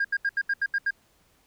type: tone bursts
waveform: sine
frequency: 1617 Hz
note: G#6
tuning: 47 cents flat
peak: -20 dBFS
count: 8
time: 0-0.907 s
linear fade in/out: 5 ms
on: 46 ms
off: 77 ms
effects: tanh soft clip ceiling -20 dBFS + pink hiss -64 dBFS RMS until 1.46 s